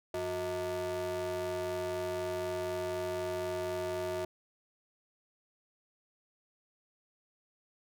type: ring-modulated tone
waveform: square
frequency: 135.5 Hz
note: C#3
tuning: 39 cents flat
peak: -31 dBFS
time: 0.14-4.25 s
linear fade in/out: 2 ms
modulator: 500 Hz
effects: none